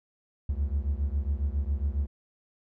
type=beating tone pair; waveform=triangle; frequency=68.1 / 75.4 Hz; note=C#2 / D2; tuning=-30 / +46 cents; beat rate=7.3 Hz; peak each=-26 / -28 dBFS; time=0.49-2.07 s; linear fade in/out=5 ms; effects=none